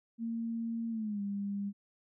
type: tone with pitch glide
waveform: sine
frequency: 229.4 to 200.9 Hz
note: A#3 to G3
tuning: -28 to +43 cents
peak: -33 dBFS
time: 0.18-1.73 s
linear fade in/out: 50 ms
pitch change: -229 cents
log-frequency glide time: 0.9-1.21 s
effects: none